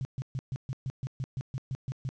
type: tone bursts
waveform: sine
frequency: 130.81 Hz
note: C3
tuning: in tune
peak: -30 dBFS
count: 13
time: 0.01-2.09 s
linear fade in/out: 0 ms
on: 40 ms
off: 130 ms
effects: resampled to 16000 Hz + 10-bit